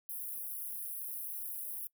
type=high-pass noise; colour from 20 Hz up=white; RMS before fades=-41 dBFS; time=0.09-1.87 s; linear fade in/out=0 ms; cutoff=9800 Hz; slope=96 dB/octave; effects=noise-tail reverb RT60 0.1 s tail -23 dB re dry